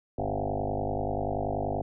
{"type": "tone with frequency modulation", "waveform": "sine", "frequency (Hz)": 392, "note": "G4", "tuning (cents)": 0, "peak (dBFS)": -27, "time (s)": [0.18, 1.82], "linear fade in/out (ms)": 5, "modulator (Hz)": 50.4, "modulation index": 7.6, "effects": []}